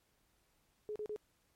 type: tone bursts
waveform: sine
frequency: 423.3 Hz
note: G#4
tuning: 33 cents sharp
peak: -38 dBFS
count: 3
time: 0.89-1.161 s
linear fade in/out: 0 ms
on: 67 ms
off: 35 ms
effects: pink hiss -75 dBFS RMS until 1.55 s + MP3 64 kbps